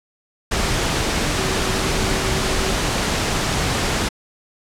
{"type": "tone in noise", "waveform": "sine", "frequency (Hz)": 380.5, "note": "F#4", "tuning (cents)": 48, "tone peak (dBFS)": -28, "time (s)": [1.38, 2.76], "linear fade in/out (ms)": 10, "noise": "pink", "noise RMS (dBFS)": -20, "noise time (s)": [0.51, 4.09], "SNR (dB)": -11, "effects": ["low-pass 8000 Hz 12 dB/octave"]}